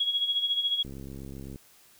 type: tone with tremolo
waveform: sine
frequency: 3322 Hz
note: G#7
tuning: in tune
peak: -22 dBFS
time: 0-0.83 s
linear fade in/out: 5 ms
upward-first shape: sine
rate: 14 Hz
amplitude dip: 65%
type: click train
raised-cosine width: 3 ms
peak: -29 dBFS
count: 49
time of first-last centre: 0.85-1.559 s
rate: 67.7 Hz
effects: white hiss -58 dBFS RMS until 1.99 s